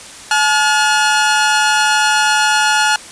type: tone pair together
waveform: sawtooth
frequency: 857.6 / 1432 Hz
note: A5 / F6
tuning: -45 / +43 cents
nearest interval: major sixth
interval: 888 cents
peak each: -10 dBFS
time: 0.31-2.96 s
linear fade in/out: 2 ms
effects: white hiss -34 dBFS RMS until 3.11 s + resampled to 22050 Hz